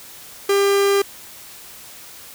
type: tone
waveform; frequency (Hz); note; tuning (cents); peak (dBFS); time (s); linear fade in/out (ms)
45% pulse; 398.6; G4; +29; -14; 0.49-1.02; 5
effects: white hiss -40 dBFS RMS until 2.34 s